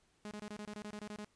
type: tone bursts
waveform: sawtooth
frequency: 209.3 Hz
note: G#3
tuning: 14 cents sharp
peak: -39 dBFS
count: 12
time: 0.25-1.245 s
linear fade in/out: 0 ms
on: 60 ms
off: 25 ms
effects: pink hiss -73 dBFS RMS until 1.35 s + resampled to 22050 Hz